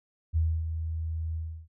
sine tone with ADSR envelope, 80.7 Hz, E2, 36 cents flat, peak -21 dBFS, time 0.33-1.68 s, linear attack 35 ms, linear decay 270 ms, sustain -8 dB, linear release 330 ms, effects none

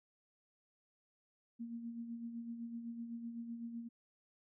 sine tone with tremolo, 233.1 Hz, A#3, in tune, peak -40 dBFS, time 1.59-3.89 s, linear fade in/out 20 ms, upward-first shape sine, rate 7.9 Hz, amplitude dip 50%, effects none

